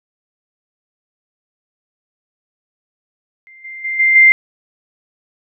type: tone with level steps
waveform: sine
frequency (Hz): 2093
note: C7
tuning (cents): 0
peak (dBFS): -39 / -28 / -18 / -9 / -4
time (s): 3.47-4.32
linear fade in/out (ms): 0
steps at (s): 3.64 / 3.84 / 3.99 / 4.15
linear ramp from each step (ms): 10
effects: none